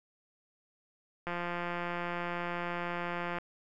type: click train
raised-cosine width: 0.5 ms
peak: -21 dBFS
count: 369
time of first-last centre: 1.27-3.385 s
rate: 174 Hz
effects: none